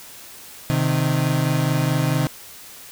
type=tone pair together; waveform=35% pulse; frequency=130 / 154.6 Hz; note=C3 / D#3; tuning=-11 / -11 cents; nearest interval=minor third; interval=300 cents; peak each=-19 dBFS; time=0.7-2.27 s; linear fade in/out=0 ms; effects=white hiss -41 dBFS RMS until 2.91 s